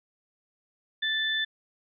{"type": "tone pair together", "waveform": "sine", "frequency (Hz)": [1760, 3520], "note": ["A6", "A7"], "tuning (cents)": [0, 0], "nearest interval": "octave", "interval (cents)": 1200, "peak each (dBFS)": [-28, -28], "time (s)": [1.02, 1.45], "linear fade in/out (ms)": 10, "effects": []}